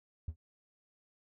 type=tone with exponential decay; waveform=triangle; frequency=80.1 Hz; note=E2; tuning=49 cents flat; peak=-29 dBFS; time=0.28-0.36 s; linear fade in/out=5 ms; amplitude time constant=16 ms; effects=tanh soft clip ceiling -30 dBFS